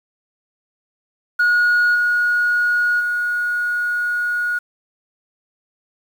sine tone with level steps, 1447 Hz, F#6, 39 cents flat, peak -10 / -13 / -17 dBFS, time 1.39-4.59 s, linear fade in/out 10 ms, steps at 1.94 / 2.99 s, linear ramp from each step 20 ms, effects tanh soft clip ceiling -11 dBFS + 7-bit

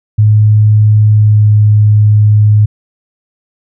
sine tone with pitch glide, 106.6 to 105.62 Hz, G#2 to G#2, +46 to +30 cents, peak -3 dBFS, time 0.18-2.66 s, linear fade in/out 10 ms, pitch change -16 cents, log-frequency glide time 1.08-1.49 s, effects none

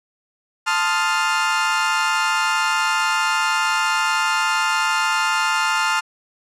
30% pulse chord, F dominant seventh, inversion first, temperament equal, 880 / 1046.5 / 1244.5 / 1396.9 Hz, A5 / C6 / Eb6 / F6, 0 / 0 / 0 / 0 cents, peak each -20 / -23 / -23 / -18 dBFS, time 0.66-6.01 s, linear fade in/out 20 ms, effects low-pass 8000 Hz 12 dB/octave

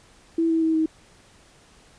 sine tone with pitch steps, 329.6 / 325.4 / 321.3 / 317.3 Hz, E4 / E4 / E4 / D#4, 0 / -22 / -44 / +34 cents, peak -18 dBFS, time 0.38-0.86 s, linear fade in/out 5 ms, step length 120 ms, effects pink hiss -54 dBFS RMS until 1.98 s + resampled to 22050 Hz

